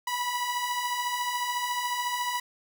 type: beating tone pair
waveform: sawtooth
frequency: 968 / 982 Hz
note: B5 / B5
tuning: -35 / -10 cents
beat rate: 14 Hz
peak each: -31 / -25 dBFS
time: 0.07-2.4 s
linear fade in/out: 5 ms
effects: none